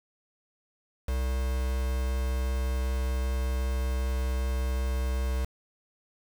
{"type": "tone with quantisation", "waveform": "triangle", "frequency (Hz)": 64.1, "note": "C2", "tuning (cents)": -35, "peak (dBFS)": -24, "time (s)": [1.08, 5.45], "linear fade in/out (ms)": 5, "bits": 6, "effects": []}